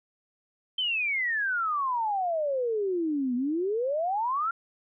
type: exponential two-way sweep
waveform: sine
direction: down then up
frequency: 3136 to 239.5 to 1399 Hz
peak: -25 dBFS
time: 0.78-4.51 s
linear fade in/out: 5 ms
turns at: 3.35 s
effects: none